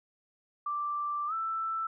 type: tone with pitch glide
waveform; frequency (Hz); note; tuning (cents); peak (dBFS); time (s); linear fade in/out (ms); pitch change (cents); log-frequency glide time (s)
sine; 1174.7 to 1326.2; D6 to E6; 0 to +10; -30; 0.66-1.87; 5; +210; 1.27-1.33
effects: none

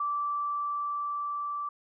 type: tone with level ramp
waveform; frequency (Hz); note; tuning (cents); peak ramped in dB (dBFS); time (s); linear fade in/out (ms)
sine; 1165; D6; -14; -27 to -31; 0-1.69; 5
effects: none

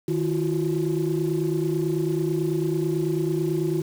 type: tone cluster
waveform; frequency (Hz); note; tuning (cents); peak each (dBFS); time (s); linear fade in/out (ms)
sine; 155.8 / 335.9 / 365; D#3 / E4 / F#4; +3 / +33 / -24; -25; 0.08-3.82; 5
effects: tanh soft clip ceiling -15 dBFS + 7-bit

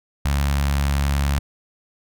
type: tone with notch filter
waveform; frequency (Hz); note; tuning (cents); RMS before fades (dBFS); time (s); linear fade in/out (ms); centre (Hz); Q
sawtooth; 70.4; C#2; +27; -20; 0.25-1.39; 5; 390; 0.63
effects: none

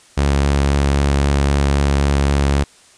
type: tone with vibrato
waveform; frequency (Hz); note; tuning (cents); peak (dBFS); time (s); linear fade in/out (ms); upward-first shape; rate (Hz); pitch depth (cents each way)
sawtooth; 70.3; C#2; +25; -9; 0.17-2.64; 10; sine; 3.8; 12
effects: white hiss -48 dBFS RMS until 2.97 s + resampled to 22050 Hz

